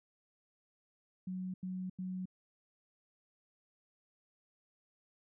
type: tone bursts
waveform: sine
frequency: 185 Hz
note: F#3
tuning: in tune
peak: -37 dBFS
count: 3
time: 1.27-2.256 s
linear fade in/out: 5 ms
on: 270 ms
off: 88 ms
effects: none